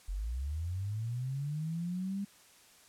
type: linear sweep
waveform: sine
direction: up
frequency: 42.73 to 202.5 Hz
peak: -33 dBFS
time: 0.08-2.25 s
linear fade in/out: 10 ms
effects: white hiss -60 dBFS RMS until 2.88 s + low-pass 11000 Hz 12 dB/octave